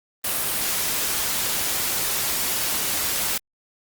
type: noise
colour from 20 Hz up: white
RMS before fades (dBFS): -24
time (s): 0.24-3.38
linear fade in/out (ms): 5
effects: Opus 32 kbps